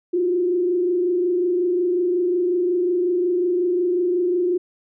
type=tone with frequency modulation; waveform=sine; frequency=356 Hz; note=F4; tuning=33 cents sharp; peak=-17 dBFS; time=0.13-4.58 s; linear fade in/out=10 ms; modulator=25.5 Hz; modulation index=0.58; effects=none